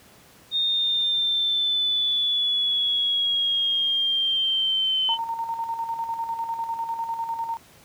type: linear sweep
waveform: sine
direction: down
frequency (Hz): 3679 to 3045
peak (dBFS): -20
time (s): 0.51-5.18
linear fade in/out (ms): 50
type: tone with tremolo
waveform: sine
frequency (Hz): 916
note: A#5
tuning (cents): -31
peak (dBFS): -24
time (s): 5.09-7.57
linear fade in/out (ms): 0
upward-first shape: square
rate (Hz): 10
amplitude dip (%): 50
effects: pink hiss -52 dBFS RMS until 7.84 s + high-pass 80 Hz 12 dB/octave